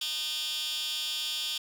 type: tone with high-pass filter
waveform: 15% pulse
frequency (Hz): 305.6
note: D#4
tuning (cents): -31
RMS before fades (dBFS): -33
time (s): 0.01-1.58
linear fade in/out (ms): 5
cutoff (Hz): 3600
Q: 4.3
effects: none